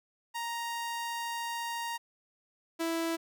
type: tone pair in turn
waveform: sawtooth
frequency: 934 / 330.2 Hz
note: A#5 / E4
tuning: +3 / +3 cents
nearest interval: octave + tritone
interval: 1800 cents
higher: first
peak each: -30 / -26 dBFS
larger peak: second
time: 0.34-1.98 / 2.79-3.17 s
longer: first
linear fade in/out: 20 ms
effects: none